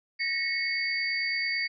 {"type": "tone cluster", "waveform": "sine", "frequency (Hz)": [1841, 1910, 2200, 4626], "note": ["A#6", "A#6", "C#7", "D8"], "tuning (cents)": [-22, 42, -14, -27], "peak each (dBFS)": [-38, -33, -29, -33], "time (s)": [0.19, 1.68], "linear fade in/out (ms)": 20, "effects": []}